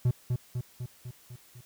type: tone with echo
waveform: triangle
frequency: 123.47 Hz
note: B2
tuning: in tune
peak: -19 dBFS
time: 0.05-0.11 s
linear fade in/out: 5 ms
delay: 250 ms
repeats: 6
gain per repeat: -4 dB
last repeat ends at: 1.61 s
effects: white hiss -58 dBFS RMS until 1.65 s